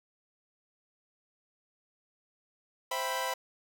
sawtooth chord, C major seventh, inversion none, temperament equal with one note detuned, 523.3 / 664.2 / 784 / 987.8 Hz, C5 / E5 / G5 / B5, 0 / +13 / 0 / 0 cents, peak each -33 / -36 / -36 / -30 dBFS, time 2.91-3.34 s, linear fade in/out 5 ms, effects none

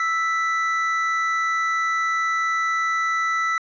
triangle tone pair together, 1318.5 / 1974.1 Hz, E6 / B6, 0 / -1 cents, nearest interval perfect fifth, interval 699 cents, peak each -20 / -22 dBFS, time 0-3.58 s, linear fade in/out 2 ms, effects resampled to 16000 Hz

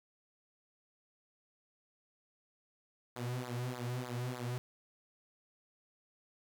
sawtooth tone with flanger, 123.47 Hz, B2, in tune, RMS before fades -39 dBFS, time 3.16-4.58 s, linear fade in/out 0 ms, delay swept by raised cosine 0.34 to 4.54 ms, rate 3.3 Hz, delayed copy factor -1, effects none

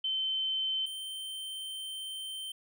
sine / square tone pair in turn, 3082 / 3111 Hz, G7 / G7, -30 / -14 cents, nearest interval unison, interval 16 cents, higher second, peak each -29 / -38 dBFS, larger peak first, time 0.04-0.86 / 0.86-2.52 s, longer second, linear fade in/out 5 ms, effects none

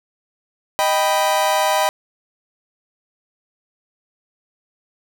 40% pulse chord, Eb augmented, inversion none, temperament equal, 622.3 / 784 / 987.8 Hz, Eb5 / G5 / B5, 0 / 0 / 0 cents, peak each -19 dBFS, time 0.79-1.89 s, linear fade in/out 0 ms, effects none

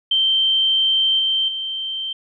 sine tone with level steps, 3127 Hz, G7, 5 cents flat, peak -14 / -16 / -23 dBFS, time 0.11-2.13 s, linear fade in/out 5 ms, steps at 1.19 / 1.48 s, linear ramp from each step 5 ms, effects none

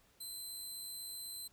15% pulse tone, 4074 Hz, C8, 47 cents flat, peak -37 dBFS, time 0.2-1.48 s, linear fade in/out 10 ms, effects pink hiss -69 dBFS RMS until 1.52 s

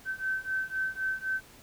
sine beating tone pair, 1537 / 1540.9 Hz, G6 / G6, -35 / -30 cents, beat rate 3.9 Hz, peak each -33 / -32 dBFS, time 0.05-1.41 s, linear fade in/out 50 ms, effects pink hiss -54 dBFS RMS until 1.62 s

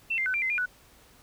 sine tone with pitch steps, 2690 / 2097 / 1511 / 2367 / 2060 / 2414 / 1480 Hz, E7 / C7 / F#6 / D7 / C7 / D7 / F#6, +34 / +3 / +36 / +13 / -28 / +47 / 0 cents, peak -25 dBFS, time 0.1-0.66 s, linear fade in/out 10 ms, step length 80 ms, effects pink hiss -57 dBFS RMS until 1.22 s

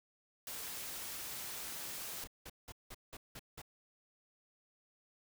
white noise, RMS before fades -44 dBFS, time 0.47-2.24 s, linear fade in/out 2 ms
pink noise bursts, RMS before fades -49 dBFS, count 7, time 2.23-3.618 s, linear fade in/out 5 ms, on 44 ms, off 180 ms
effects none

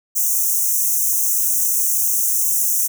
white high-pass noise, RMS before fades -18 dBFS, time 0.15-2.88 s, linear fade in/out 20 ms, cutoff 5800 Hz, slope 96 dB/octave, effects none

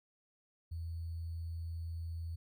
sine tone with sample-and-hold, 83 Hz, E2, 12 cents sharp, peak -38 dBFS, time 0.71-2.36 s, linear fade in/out 10 ms, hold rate 4410 Hz, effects none

